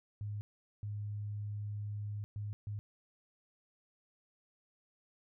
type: tone bursts at uneven times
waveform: sine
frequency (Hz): 103.83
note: G#2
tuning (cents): 0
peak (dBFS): -37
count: 4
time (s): 0.21-0.41 / 0.83-2.24 / 2.36-2.53 / 2.67-2.79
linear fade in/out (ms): 0
effects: none